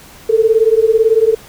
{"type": "beating tone pair", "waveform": "sine", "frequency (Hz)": [436.4, 454.4], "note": ["A4", "A#4"], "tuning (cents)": [-14, -44], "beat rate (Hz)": 18, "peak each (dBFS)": [-11, -11], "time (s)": [0.29, 1.35], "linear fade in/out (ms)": 10, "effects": ["pink hiss -39 dBFS RMS until 1.48 s"]}